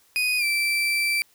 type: tone with pitch glide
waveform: 35% pulse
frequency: 2489 to 2336 Hz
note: D#7 to D7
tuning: 0 to -10 cents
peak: -19 dBFS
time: 0.16-1.22 s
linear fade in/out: 0 ms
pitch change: -110 cents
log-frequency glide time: 0.38-0.44 s
effects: white hiss -60 dBFS RMS until 1.34 s